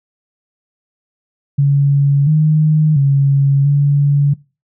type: tone with pitch steps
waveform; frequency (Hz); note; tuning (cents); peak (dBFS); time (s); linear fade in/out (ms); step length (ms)
sine; 141 / 154.3 / 139 / 142.8; C#3 / D#3 / C#3 / D3; +30 / -14 / +5 / -48; -8; 1.58-4.34; 10; 690
effects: noise-tail reverb RT60 0.3 s tail -22 dB re dry